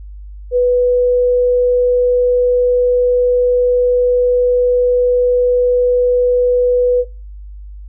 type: tone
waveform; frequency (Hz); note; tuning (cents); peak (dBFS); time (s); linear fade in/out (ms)
sine; 493.9; B4; 0; -9; 0.51-7.05; 50
effects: noise-tail reverb RT60 0.3 s tail -23 dB re dry + added 50 Hz sine -29 dBFS peak until 7.88 s